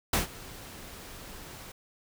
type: noise with ADSR envelope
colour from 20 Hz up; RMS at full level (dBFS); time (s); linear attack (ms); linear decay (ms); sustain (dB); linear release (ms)
pink; -24; 0.13-1.72; 5; 130; -21; 6
effects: none